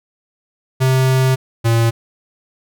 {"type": "tone pair in turn", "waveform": "square", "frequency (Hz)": [130.81, 115.2], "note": ["C3", "A#2"], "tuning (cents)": [0, -20], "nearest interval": "major second", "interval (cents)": 220, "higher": "first", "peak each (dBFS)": -12, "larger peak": "neither", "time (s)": [[0.8, 1.36], [1.64, 1.91]], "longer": "first", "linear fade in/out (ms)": 20, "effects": []}